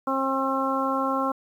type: harmonic tone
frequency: 267.8 Hz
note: C4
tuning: 40 cents sharp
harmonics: 1 / 2 / 3 / 4 / 5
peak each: -28 / -29 / -31 / -27 / -30 dBFS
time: 0.07-1.32 s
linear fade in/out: 5 ms
effects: 9-bit